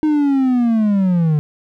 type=linear sweep; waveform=triangle; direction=down; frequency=311.1 to 146.83 Hz; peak=-10 dBFS; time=0.03-1.39 s; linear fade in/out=0 ms; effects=none